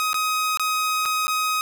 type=tone with dropouts; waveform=sawtooth; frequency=1259 Hz; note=D#6; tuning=20 cents sharp; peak=-17 dBFS; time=0-1.61 s; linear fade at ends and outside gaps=0 ms; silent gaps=0.131-0.143 / 0.573-0.596 / 1.054-1.058 / 1.27-1.28 s; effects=none